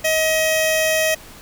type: tone with notch filter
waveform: 15% pulse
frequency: 633 Hz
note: D#5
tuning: 30 cents sharp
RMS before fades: -18 dBFS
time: 0.04-1.15 s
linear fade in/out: 10 ms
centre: 1300 Hz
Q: 2
effects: pink hiss -41 dBFS RMS until 1.41 s